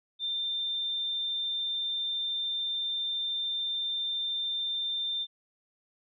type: tone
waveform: sine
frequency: 3587 Hz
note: A7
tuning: 33 cents sharp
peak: -29 dBFS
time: 0.19-5.27 s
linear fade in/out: 50 ms
effects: none